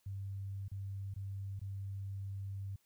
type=tone with dropouts; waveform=sine; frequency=98.1 Hz; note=G2; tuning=2 cents sharp; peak=-39 dBFS; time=0.06-2.76 s; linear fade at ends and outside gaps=5 ms; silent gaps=0.682-0.715 / 1.14-1.161 / 1.594-1.614 s; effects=white hiss -75 dBFS RMS until 2.85 s